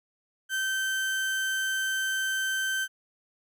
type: tone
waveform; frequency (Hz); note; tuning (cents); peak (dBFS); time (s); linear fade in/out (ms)
35% pulse; 1549; G6; -21; -25; 0.49-2.88; 50
effects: none